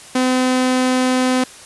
sawtooth tone, 255.4 Hz, C4, 42 cents flat, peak -10 dBFS, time 0.15-1.44 s, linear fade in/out 5 ms, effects white hiss -39 dBFS RMS until 1.65 s + resampled to 24000 Hz

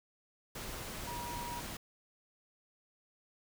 sine tone in noise, 959 Hz, A#5, 49 cents sharp, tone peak -41 dBFS, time 1.07-1.6 s, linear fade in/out 5 ms, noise pink, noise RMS -43 dBFS, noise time 0.55-1.77 s, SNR -1 dB, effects none

